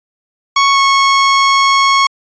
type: tone with pitch glide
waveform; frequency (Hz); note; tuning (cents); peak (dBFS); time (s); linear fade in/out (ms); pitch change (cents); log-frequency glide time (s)
sawtooth; 1108 to 1098.4; C#6 to C#6; -1 to -16; -4; 0.56-2.07; 5; -15; 0.72-0.78
effects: resampled to 16000 Hz